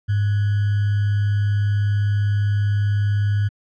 sine tone with sample-and-hold, 102.6 Hz, G#2, 21 cents flat, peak -16 dBFS, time 0.08-3.49 s, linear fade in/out 20 ms, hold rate 1575 Hz, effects low-pass 3000 Hz 12 dB/octave

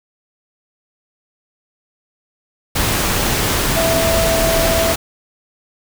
sine tone in noise, 659.3 Hz, E5, in tune, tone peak -16 dBFS, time 3.76-4.93 s, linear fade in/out 10 ms, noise pink, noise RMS -17 dBFS, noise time 2.75-4.96 s, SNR -2 dB, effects none

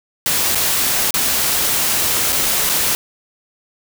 white noise with dropouts, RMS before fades -17 dBFS, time 0.26-2.95 s, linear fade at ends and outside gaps 0 ms, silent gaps 0.549-0.555 / 1.107-1.141 / 2.323-2.327 / 2.692-2.697 s, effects none

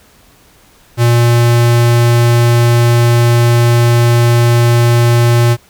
square tone, 118.8 Hz, A#2, 33 cents sharp, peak -7 dBFS, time 0.97-5.57 s, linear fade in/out 50 ms, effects pink hiss -46 dBFS RMS until 5.69 s

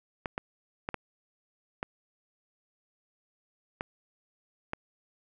clicks, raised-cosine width 0.5 ms, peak -17 dBFS, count 7, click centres 0.258 / 0.379 / 0.889 / 0.943 / 1.829 / 3.809 / 4.734 s, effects none

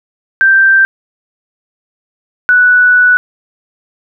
sine tone pair in turn, 1568 / 1480 Hz, G6 / F#6, 0 / 0 cents, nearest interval minor second, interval 100 cents, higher first, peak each -4 dBFS, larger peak neither, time 0.41-0.85 / 2.49-3.17 s, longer second, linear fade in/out 0 ms, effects none

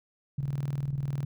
sine tone with tremolo, 139.1 Hz, C#3, 6 cents sharp, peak -26 dBFS, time 0.38-1.25 s, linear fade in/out 5 ms, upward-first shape square, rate 20 Hz, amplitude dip 65%, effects none

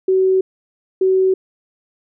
sine tone pair in turn, 377.5 / 377.5 Hz, F#4 / F#4, +35 / +35 cents, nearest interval unison, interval 0 cents, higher neither, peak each -11 dBFS, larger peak neither, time 0.08-0.41 / 1.01-1.34 s, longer neither, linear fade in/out 5 ms, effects none

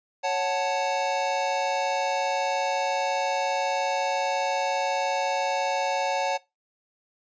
square chord, F# minor, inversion second, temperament equal, 554.4 / 740 / 880 Hz, C#5 / F#5 / A5, 0 / 0 / 0 cents, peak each -29 dBFS, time 0.23-6.38 s, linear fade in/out 20 ms, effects noise-tail reverb RT60 0.2 s tail -20 dB re dry + resampled to 16000 Hz

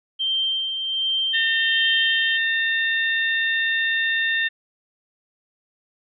sine tone with tremolo, 3144 Hz, G7, 4 cents sharp, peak -19 dBFS, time 0.19-2.38 s, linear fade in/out 20 ms, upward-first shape sine, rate 1.3 Hz, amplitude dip 45%
harmonic tone, 908 Hz, A#5, 46 cents flat, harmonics 2 / 3 / 4, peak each -20 / -29 / -27 dBFS, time 1.33-4.49 s, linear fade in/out 20 ms
effects none

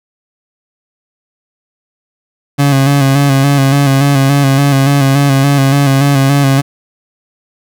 30% pulse tone with vibrato, 138.59 Hz, C#3, in tune, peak -4 dBFS, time 2.58-6.62 s, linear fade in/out 20 ms, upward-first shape square, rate 3.5 Hz, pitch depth 38 cents each way, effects none

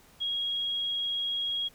sine tone, 3293 Hz, G#7, 15 cents flat, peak -28 dBFS, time 0.2-1.69 s, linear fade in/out 20 ms, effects pink hiss -58 dBFS RMS until 1.74 s

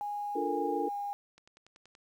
sine tone with pitch glide, 824 to 812.2 Hz, G#5 to G#5, -14 to -39 cents, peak -33 dBFS, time 0.01-1.13 s, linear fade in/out 0 ms, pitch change -25 cents, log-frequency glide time 0.15-0.99 s
sine chord, Bb major seventh, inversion first, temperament equal, 293.7 / 349.2 / 440 / 466.2 Hz, D4 / F4 / A4 / Bb4, 0 / 0 / 0 / 0 cents, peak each -36 dBFS, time 0.35-0.89 s, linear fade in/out 10 ms
click train, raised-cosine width 0.2 ms, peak -39 dBFS, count 7, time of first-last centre 1.38-1.951 s, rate 10.5 Hz
effects 10-bit

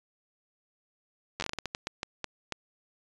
slowing click train, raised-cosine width 0.2 ms, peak -15 dBFS, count 14, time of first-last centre 1.4-2.523 s, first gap 10 ms, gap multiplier 1.32, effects resampled to 22050 Hz

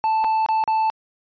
triangle tone with dropouts, 880 Hz, A5, in tune, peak -15 dBFS, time 0.04-0.9 s, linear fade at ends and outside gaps 0 ms, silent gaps 0.241-0.245 / 0.462-0.488 / 0.639-0.677 s, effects resampled to 11025 Hz

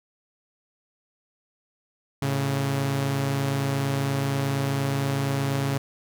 sawtooth tone pair together, 109.61 / 138.1 Hz, A2 / C#3, -6 / -6 cents, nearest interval major third, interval 400 cents, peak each -27 / -20 dBFS, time 2.22-5.78 s, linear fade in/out 5 ms, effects none

